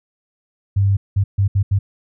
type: tone bursts at uneven times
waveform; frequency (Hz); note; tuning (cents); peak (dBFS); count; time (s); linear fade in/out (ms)
sine; 98.9; G2; +16; -12; 5; 0.76-0.97 / 1.16-1.24 / 1.38-1.48 / 1.55-1.63 / 1.71-1.79; 10
effects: none